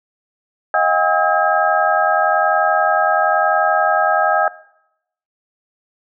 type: tone cluster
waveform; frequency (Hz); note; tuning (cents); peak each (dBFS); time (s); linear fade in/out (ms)
sine; 630 / 721 / 802 / 1281 / 1616; D#5 / F#5 / G5 / E6 / G#6; +21 / -45 / +39 / -50 / -48; -19; 0.74-4.48; 2
effects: noise-tail reverb RT60 0.8 s tail -20 dB re dry